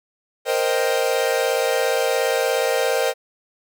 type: chord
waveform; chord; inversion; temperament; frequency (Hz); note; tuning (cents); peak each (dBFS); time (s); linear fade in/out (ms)
45% pulse; C minor seventh; third; equal; 466.2 / 523.3 / 622.3 / 784; Bb4 / C5 / Eb5 / G5; 0 / 0 / 0 / 0; -23 / -22 / -25 / -27; 0.45-3.14; 50
effects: none